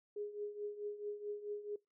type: tone with tremolo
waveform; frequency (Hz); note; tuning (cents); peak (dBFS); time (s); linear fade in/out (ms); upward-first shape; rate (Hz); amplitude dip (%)
sine; 414.6; G#4; -3; -37; 0.16-1.76; 5; triangle; 4.6; 80
effects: noise-tail reverb RT60 0.2 s tail -22 dB re dry